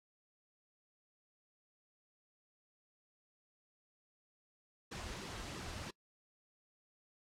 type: noise with flanger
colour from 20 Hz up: pink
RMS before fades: -45 dBFS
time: 4.91-5.91 s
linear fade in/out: 10 ms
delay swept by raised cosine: 1.3 to 7.3 ms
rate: 3 Hz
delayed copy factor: -0.9
effects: noise-tail reverb RT60 0.1 s tail -23 dB re dry + low-pass 7000 Hz 12 dB/octave